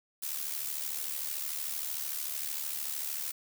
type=noise with amplitude modulation; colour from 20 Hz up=blue; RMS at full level=-33 dBFS; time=0.22-3.32 s; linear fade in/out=10 ms; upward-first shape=sine; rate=73.3 Hz; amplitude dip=65%; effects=none